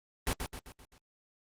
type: noise with echo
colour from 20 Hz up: pink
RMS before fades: -30 dBFS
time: 0.27-0.33 s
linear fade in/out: 0 ms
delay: 130 ms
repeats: 5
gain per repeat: -6 dB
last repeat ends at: 0.98 s
effects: low-pass 12000 Hz 12 dB/octave + Opus 32 kbps